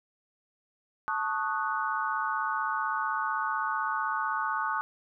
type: chord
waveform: sine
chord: D# half-diminished seventh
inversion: second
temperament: equal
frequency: 880 / 1108.7 / 1244.5 / 1480 Hz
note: A5 / C#6 / D#6 / F#6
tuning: 0 / 0 / 0 / 0 cents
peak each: -33 dBFS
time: 1.08-4.81 s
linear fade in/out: 0 ms
effects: none